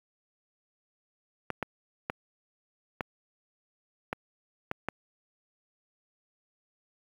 clicks, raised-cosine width 0.5 ms, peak -15 dBFS, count 7, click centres 1.503 / 1.627 / 2.099 / 3.008 / 4.129 / 4.714 / 4.886 s, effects high-pass 80 Hz 12 dB/octave + 8-bit

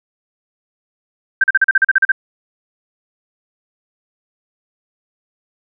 sine tone bursts, 1568 Hz, G6, in tune, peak -7 dBFS, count 11, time 1.41-2.119 s, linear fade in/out 5 ms, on 29 ms, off 39 ms, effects none

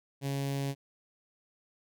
sawtooth tone with notch filter, 138.59 Hz, C#3, in tune, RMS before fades -33 dBFS, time 0.21-0.75 s, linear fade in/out 50 ms, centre 1300 Hz, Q 1.2, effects none

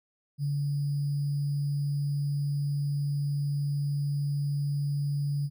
sine tone with sample-and-hold, 143.4 Hz, D3, 41 cents flat, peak -26 dBFS, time 0.38-5.5 s, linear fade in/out 50 ms, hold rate 4900 Hz, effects none

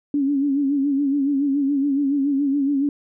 sine tone with vibrato, 280 Hz, C#4, 18 cents sharp, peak -17 dBFS, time 0.14-2.89 s, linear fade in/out 2 ms, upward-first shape sine, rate 7.1 Hz, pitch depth 70 cents each way, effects none

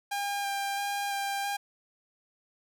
sawtooth tone with vibrato, 801 Hz, G5, 37 cents sharp, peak -26 dBFS, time 0.11-1.57 s, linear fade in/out 10 ms, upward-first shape square, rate 1.5 Hz, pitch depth 11 cents each way, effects none

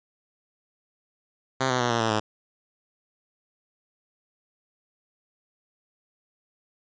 5% pulse tone with pitch steps, 131.8 / 126.58 / 121.56 / 116.74 / 112.12 / 107.68 Hz, C3 / B2 / B2 / A#2 / A2 / A2, +13 / +43 / -27 / +3 / +33 / -37 cents, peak -11 dBFS, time 1.6-2.2 s, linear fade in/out 10 ms, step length 100 ms, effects resampled to 16000 Hz

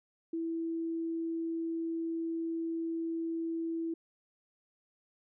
sine tone, 329.6 Hz, E4, in tune, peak -32 dBFS, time 0.33-3.94 s, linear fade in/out 5 ms, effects none

